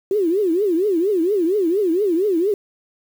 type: tone with vibrato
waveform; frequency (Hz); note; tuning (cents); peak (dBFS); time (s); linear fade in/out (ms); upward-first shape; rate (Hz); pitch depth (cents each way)
sine; 370.6; F#4; +3; -15; 0.11-2.54; 2; triangle; 4.3; 290
effects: 7-bit